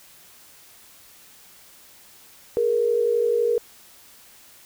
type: tone pair together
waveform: sine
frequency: 419.4 / 471.3 Hz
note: G#4 / A#4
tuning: +17 / +19 cents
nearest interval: major second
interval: 202 cents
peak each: -24 / -19 dBFS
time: 2.57-3.58 s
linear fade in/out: 0 ms
effects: white hiss -50 dBFS RMS until 4.65 s